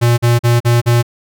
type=tone bursts; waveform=square; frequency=119.1 Hz; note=A#2; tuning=38 cents sharp; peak=-9 dBFS; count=5; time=0.01-1.028 s; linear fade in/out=20 ms; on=170 ms; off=42 ms; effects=none